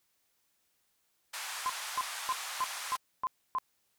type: band-pass noise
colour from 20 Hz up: pink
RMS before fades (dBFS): -40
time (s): 1.33-2.97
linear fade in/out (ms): 10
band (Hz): 870 to 12000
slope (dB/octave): 24
type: tone bursts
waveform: sine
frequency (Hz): 1033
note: C6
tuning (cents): -22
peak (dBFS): -28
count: 7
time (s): 1.66-3.585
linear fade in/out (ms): 0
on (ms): 35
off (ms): 280
effects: white hiss -75 dBFS RMS until 3.98 s